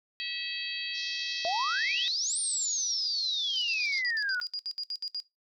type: harmonic tone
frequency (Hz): 649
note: E5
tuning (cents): -27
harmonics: 3 / 4 / 5 / 6 / 7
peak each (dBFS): -42 / -38 / -38 / -39 / -39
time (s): 0.2-2.08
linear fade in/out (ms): 0
type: band-pass noise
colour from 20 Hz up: pink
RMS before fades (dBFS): -40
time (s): 0.93-4.03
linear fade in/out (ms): 50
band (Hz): 3700 to 5700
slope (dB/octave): 96
type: exponential two-way sweep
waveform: sine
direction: up then down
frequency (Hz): 644 to 9090 to 1430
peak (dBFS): -28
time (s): 1.45-4.4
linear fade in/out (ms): 0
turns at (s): 2.39
type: tone bursts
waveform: sine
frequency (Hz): 4850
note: D#8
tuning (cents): -45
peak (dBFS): -31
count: 14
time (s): 3.56-5.201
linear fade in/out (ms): 0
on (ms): 55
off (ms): 67
effects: noise-tail reverb RT60 0.2 s tail -20 dB re dry